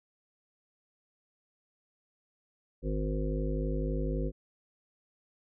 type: harmonic tone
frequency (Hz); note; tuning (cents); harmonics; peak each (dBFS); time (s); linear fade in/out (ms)
51.91; G#1; 0; 1 / 3 / 5 / 7 / 9 / 10; -31 / -36 / -38 / -39 / -41 / -41; 2.82-4.32; 50
effects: none